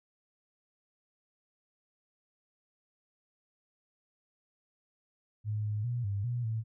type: tone with pitch steps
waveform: sine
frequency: 106.3 / 105.5 / 121 / 100 / 121.2 / 111.4 Hz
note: G#2 / G#2 / B2 / G2 / B2 / A2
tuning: +41 / +28 / -35 / +35 / -32 / +22 cents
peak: -30 dBFS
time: 5.44-6.64 s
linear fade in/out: 50 ms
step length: 200 ms
effects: none